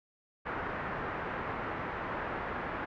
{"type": "low-pass noise", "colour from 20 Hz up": "white", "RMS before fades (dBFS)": -37, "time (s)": [0.45, 2.86], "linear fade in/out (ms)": 20, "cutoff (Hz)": 1700, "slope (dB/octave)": 24, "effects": []}